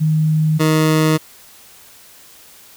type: tone pair in turn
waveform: sine / 20% pulse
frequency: 155.8 / 156.69 Hz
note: D#3 / D#3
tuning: +3 / +12 cents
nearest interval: unison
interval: 9 cents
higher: second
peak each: -12 / -7 dBFS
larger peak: second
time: 0-0.59 / 0.59-1.18 s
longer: neither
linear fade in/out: 20 ms
effects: white hiss -44 dBFS RMS until 2.76 s